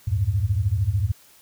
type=tone cluster; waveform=sine; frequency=76.1 / 94.4 / 107.8 Hz; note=D#2 / F#2 / A2; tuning=-38 / +35 / -35 cents; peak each=-28 / -22 / -23 dBFS; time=0.07-1.12 s; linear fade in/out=10 ms; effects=white hiss -53 dBFS RMS until 1.41 s